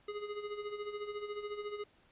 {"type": "tone with tremolo", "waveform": "square", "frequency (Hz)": 415.3, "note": "G#4", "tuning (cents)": 0, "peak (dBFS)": -37, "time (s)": [0.08, 1.84], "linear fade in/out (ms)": 5, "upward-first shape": "sine", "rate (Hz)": 14, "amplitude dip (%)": 65, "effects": ["pink hiss -67 dBFS RMS until 2.11 s", "resampled to 8000 Hz"]}